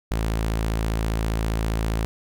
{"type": "tone", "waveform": "sawtooth", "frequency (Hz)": 55, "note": "A1", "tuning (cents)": 0, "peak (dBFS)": -18, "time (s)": [0.11, 2.05], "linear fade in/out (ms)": 0, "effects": []}